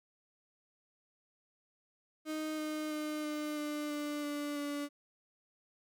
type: tone with pitch steps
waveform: 35% pulse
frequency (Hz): 310.5 / 307.3 / 304.1 / 301 / 297.9 / 294.8 / 291.7 / 288.7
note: D#4 / D#4 / D#4 / D4 / D4 / D4 / D4 / D4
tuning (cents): -3 / -21 / -40 / +43 / +25 / +7 / -12 / -30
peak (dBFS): -34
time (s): 2.25-4.89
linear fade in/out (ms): 50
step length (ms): 330
effects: none